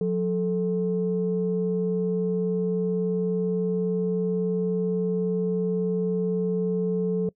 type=tone pair together; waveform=sine; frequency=180.34 / 438.2 Hz; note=F#3 / A4; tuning=-44 / -7 cents; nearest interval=octave + minor third; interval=1537 cents; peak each=-24 dBFS; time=0.01-7.29 s; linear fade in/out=2 ms; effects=noise-tail reverb RT60 0.1 s tail -24 dB re dry + tanh soft clip ceiling -15 dBFS